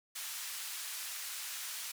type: band-pass noise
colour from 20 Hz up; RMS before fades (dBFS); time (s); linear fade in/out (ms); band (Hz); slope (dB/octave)
white; -42; 0.15-1.92; 10; 1300 to 13000; 12
effects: none